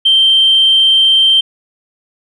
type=tone; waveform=sine; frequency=3136 Hz; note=G7; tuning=in tune; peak=-5 dBFS; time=0.05-1.41 s; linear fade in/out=10 ms; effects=tanh soft clip ceiling -1 dBFS